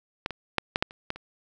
clicks, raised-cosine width 0.3 ms, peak -12 / -18 / -6 / -7 / -6 / -28 / -13 / -26 dBFS, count 8, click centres 0.261 / 0.307 / 0.583 / 0.759 / 0.825 / 0.909 / 1.104 / 1.16 s, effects none

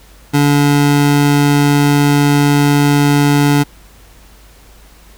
square tone pair together, 144.05 / 288.1 Hz, D3 / D4, -33 / -33 cents, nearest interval octave, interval 1200 cents, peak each -12 dBFS, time 0.33-3.64 s, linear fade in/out 20 ms, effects added 50 Hz sine -41 dBFS peak until 5.17 s + pink hiss -45 dBFS RMS until 5.17 s

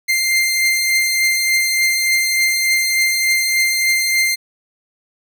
sawtooth beating tone pair, 2096 / 2099.4 Hz, C7 / C7, +2 / +5 cents, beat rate 3.4 Hz, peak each -11 / -20 dBFS, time 0.08-4.36 s, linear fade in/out 20 ms, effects none

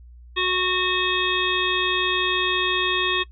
harmonic tone, 367 Hz, F#4, 14 cents flat, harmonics 1 / 3 / 5 / 7 / 9 / 10, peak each -27 / -27 / -27 / -27 / -27 / -27 dBFS, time 0.36-3.24 s, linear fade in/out 20 ms, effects noise-tail reverb RT60 0.1 s tail -21 dB re dry + added 60 Hz sine -42 dBFS peak until 3.31 s

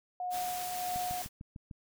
sine tone with tremolo, 724 Hz, F#5, 38 cents flat, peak -32 dBFS, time 0.2-1.22 s, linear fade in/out 2 ms, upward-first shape sine, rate 1.6 Hz, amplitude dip 40%
white noise, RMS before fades -41 dBFS, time 0.3-1.29 s, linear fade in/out 50 ms
click train, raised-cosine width 5 ms, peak -32 dBFS, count 6, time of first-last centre 0.96-1.712 s, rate 6.65 Hz
effects none

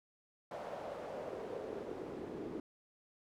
pink noise with band-pass filter sweep, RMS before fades -44 dBFS, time 0.51-2.6 s, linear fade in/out 2 ms, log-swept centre 670 to 330 Hz, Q 2.9, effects none

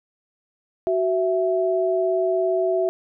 sine tone pair together, 373.9 / 661 Hz, F#4 / E5, +18 / +5 cents, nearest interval minor seventh, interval 987 cents, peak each -21 dBFS, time 0.87-2.89 s, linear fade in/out 0 ms, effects none

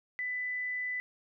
sine tone, 1995 Hz, B6, 17 cents sharp, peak -32 dBFS, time 0.19-1 s, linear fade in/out 0 ms, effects none

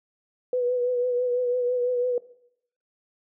sine tone with vibrato, 493.9 Hz, B4, in tune, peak -21 dBFS, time 0.53-2.18 s, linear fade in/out 2 ms, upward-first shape triangle, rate 6 Hz, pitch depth 37 cents each way, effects noise-tail reverb RT60 0.7 s tail -18 dB re dry

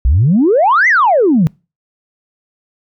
sine exponential two-way sweep, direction up then down, 55.7 to 2100 to 146 Hz, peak -6 dBFS, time 0.05-1.47 s, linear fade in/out 0 ms, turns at 0.88 s, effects noise-tail reverb RT60 0.3 s tail -26 dB re dry + tanh soft clip ceiling -3 dBFS

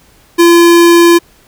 square tone, 341.5 Hz, F4, 39 cents flat, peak -3 dBFS, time 0.38-1.19 s, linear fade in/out 20 ms, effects pink hiss -46 dBFS RMS until 1.47 s

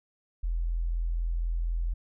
sine tone, 42.07 Hz, E1, 36 cents sharp, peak -26 dBFS, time 0.43-1.94 s, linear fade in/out 10 ms, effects none

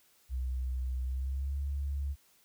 sine tone with pitch glide, 63.6 to 70.16 Hz, C2 to C#2, -48 to +21 cents, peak -31 dBFS, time 0.29-2.16 s, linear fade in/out 50 ms, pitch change +169 cents, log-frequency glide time 1.05-1.58 s, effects white hiss -66 dBFS RMS until 2.44 s

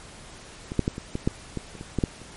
clicks, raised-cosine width 3 ms, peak -18 / -7 / -10 / -20 / -14 / -8 / -16 / -27 / -23 / -11 / -8 / -30 dBFS, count 12, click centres 0.719 / 0.793 / 0.879 / 0.981 / 1.154 / 1.275 / 1.573 / 1.753 / 1.811 / 1.987 / 2.038 / 2.217 s, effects pink hiss -45 dBFS RMS until 2.36 s + MP3 48 kbps

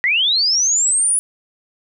sine linear sweep, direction up, 1879 to 10000 Hz, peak -13 dBFS, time 0.04-1.19 s, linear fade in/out 0 ms, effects none

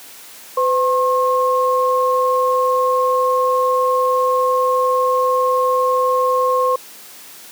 sine tone pair together, 507.3 / 1075 Hz, B4 / C6, +46 / +47 cents, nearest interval octave + minor second, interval 1301 cents, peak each -16 dBFS, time 0.57-6.76 s, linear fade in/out 5 ms, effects white hiss -39 dBFS RMS until 7.51 s + high-pass 200 Hz 12 dB/octave

